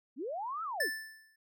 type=linear two-way sweep; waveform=sine; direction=up then down; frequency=218.8 to 1348 to 218.8 Hz; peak=-35 dBFS; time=0.16-0.9 s; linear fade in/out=50 ms; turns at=0.63 s
type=tone with exponential decay; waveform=square; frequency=1760 Hz; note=A6; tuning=in tune; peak=-28 dBFS; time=0.8-1.36 s; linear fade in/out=5 ms; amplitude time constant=120 ms
effects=none